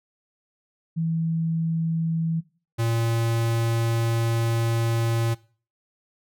sine / square tone pair in turn, 163.5 / 115.25 Hz, E3 / A#2, -14 / -19 cents, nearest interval tritone, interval 605 cents, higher first, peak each -22 dBFS, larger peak neither, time 0.96-2.41 / 2.78-5.35 s, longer second, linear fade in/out 20 ms, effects noise-tail reverb RT60 0.4 s tail -20 dB re dry

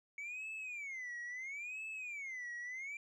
sine tone with vibrato, 2235 Hz, C#7, 14 cents sharp, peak -39 dBFS, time 0.18-2.97 s, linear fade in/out 2 ms, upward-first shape sine, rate 0.74 Hz, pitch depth 270 cents each way, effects tanh soft clip ceiling -41 dBFS

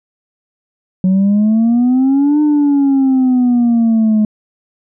sine exponential two-way sweep, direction up then down, 184.1 to 301.8 to 211.8 Hz, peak -6 dBFS, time 1.04-4.25 s, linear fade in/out 2 ms, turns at 2.41 s, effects tanh soft clip ceiling -7 dBFS

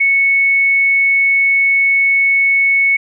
sine tone, 2210 Hz, C#7, 6 cents flat, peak -9 dBFS, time 0-2.97 s, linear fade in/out 10 ms, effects none

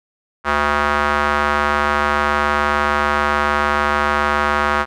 square tone with band-pass filter, 73.42 Hz, D2, in tune, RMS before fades -17 dBFS, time 0.44-4.86 s, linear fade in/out 50 ms, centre 1300 Hz, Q 2.1, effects none

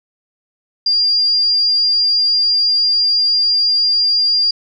sine tone, 4798 Hz, D8, 36 cents sharp, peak -11 dBFS, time 0.86-4.51 s, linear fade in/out 5 ms, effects none

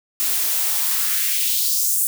blue noise with high-pass filter sweep, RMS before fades -20 dBFS, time 0.2-2.07 s, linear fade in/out 0 ms, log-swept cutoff 250 to 9200 Hz, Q 1.8, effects none

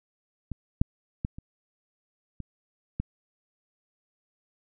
clicks, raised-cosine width 5 ms, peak -21 / -8 / -16 / -28 / -24 / -16 dBFS, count 6, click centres 0.517 / 0.815 / 1.249 / 1.385 / 2.403 / 3 s, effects none

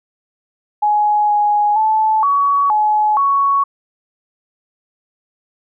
sine tone with pitch steps, 838 / 832 / 871 / 1127 / 849 / 1114 Hz, G#5 / G#5 / A5 / C#6 / G#5 / C#6, +15 / +3 / -18 / +28 / +38 / +8 cents, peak -11 dBFS, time 0.82-3.64 s, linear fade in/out 10 ms, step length 470 ms, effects none

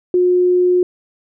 sine tone, 360 Hz, F#4, 47 cents flat, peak -10 dBFS, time 0.14-0.83 s, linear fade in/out 2 ms, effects none

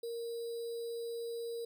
sine tone with sample-and-hold, 466.2 Hz, A#4, in tune, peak -37 dBFS, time 0.03-1.65 s, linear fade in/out 5 ms, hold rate 4410 Hz, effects none

